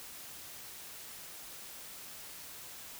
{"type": "silence", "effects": ["white hiss -48 dBFS RMS until 2.99 s"]}